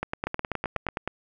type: two click trains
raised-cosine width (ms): 0.5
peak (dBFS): -13 / -13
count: 11 / 6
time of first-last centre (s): 0.03-1.076 / 0.27-0.887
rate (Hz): 9.56 / 8.1
effects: none